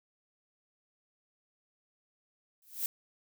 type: noise with exponential growth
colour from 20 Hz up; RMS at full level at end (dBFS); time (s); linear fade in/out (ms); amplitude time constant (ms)
violet; -29; 2.62-2.86; 1; 52
effects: none